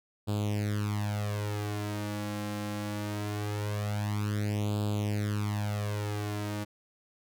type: tone with flanger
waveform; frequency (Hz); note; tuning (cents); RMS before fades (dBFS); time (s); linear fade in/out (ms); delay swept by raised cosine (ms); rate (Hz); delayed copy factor
sawtooth; 104.1; G#2; +5; -32; 0.27-6.65; 20; 0.25 to 3.75; 0.22; +0.85
effects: none